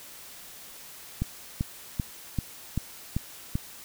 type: click train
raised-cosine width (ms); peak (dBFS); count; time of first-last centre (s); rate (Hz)
5; -14; 7; 1.22-3.555; 2.57
effects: white hiss -46 dBFS RMS until 3.84 s